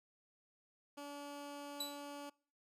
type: tone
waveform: 15% pulse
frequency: 287.2 Hz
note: D4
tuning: 39 cents flat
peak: -40 dBFS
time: 0.97-2.3 s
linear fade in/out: 10 ms
type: tone with exponential decay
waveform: sawtooth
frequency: 3951 Hz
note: B7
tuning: in tune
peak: -33 dBFS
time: 1.8-2.05 s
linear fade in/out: 5 ms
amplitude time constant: 54 ms
effects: noise-tail reverb RT60 0.5 s tail -26 dB re dry + resampled to 32000 Hz